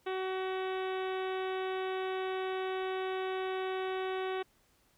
harmonic tone, 376.6 Hz, F#4, 31 cents sharp, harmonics 1 / 2 / 3 / 4 / 5 / 6 / 7 / 8 / 9 / 10, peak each -34 / -40 / -44 / -46 / -48 / -50 / -51 / -52 / -53 / -54 dBFS, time 0.06-4.43 s, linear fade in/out 10 ms, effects pink hiss -69 dBFS RMS until 4.97 s

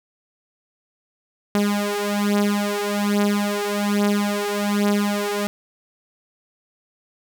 sawtooth beating tone pair, 204.2 / 205.4 Hz, G#3 / G#3, -29 / -19 cents, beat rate 1.2 Hz, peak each -18 dBFS, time 1.55-5.47 s, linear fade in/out 0 ms, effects none

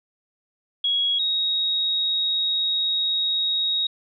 sine tone pair in turn, 3322 / 3776 Hz, G#7 / A#7, 0 / +22 cents, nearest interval major second, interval 222 cents, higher second, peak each -19 / -20 dBFS, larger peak first, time 0.84-1.19 / 1.19-3.87 s, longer second, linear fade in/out 5 ms, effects none

